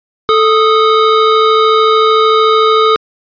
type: tone pair together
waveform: square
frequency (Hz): 439.3 / 1244.5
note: A4 / D#6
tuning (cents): -3 / 0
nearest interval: octave + tritone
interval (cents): 1803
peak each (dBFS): -10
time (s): 0.29-2.96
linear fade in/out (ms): 0
effects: resampled to 11025 Hz